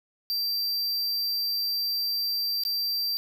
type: tone with dropouts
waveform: square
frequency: 4699 Hz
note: D8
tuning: in tune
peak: -26 dBFS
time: 0.3-3.17 s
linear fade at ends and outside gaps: 0 ms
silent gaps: 2.636-2.651 s
effects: none